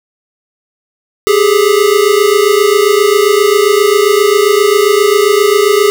square tone pair together, 397.2 / 424.7 Hz, G4 / G#4, +23 / +39 cents, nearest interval minor second, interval 116 cents, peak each -10 dBFS, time 1.27-5.9 s, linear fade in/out 0 ms, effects none

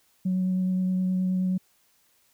sine tone with vibrato, 185 Hz, F#3, in tune, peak -21 dBFS, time 0.25-1.58 s, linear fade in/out 10 ms, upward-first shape triangle, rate 9.5 Hz, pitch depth 12 cents each way, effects tanh soft clip ceiling -19 dBFS + white hiss -65 dBFS RMS until 2.33 s

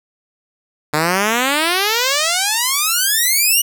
5% pulse exponential sweep, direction up, 146.83 to 2959 Hz, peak -3 dBFS, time 0.93-3.62 s, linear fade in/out 10 ms, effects none

